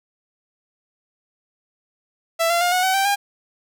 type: tone with pitch steps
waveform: sawtooth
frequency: 664 / 685.8 / 708.4 / 731.7 / 755.7 / 780.6 / 806.2 Hz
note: E5 / F5 / F5 / F#5 / F#5 / G5 / G5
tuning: +12 / -32 / +24 / -20 / +36 / -8 / +48 cents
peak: -13 dBFS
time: 2.39-3.16 s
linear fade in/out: 20 ms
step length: 110 ms
effects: none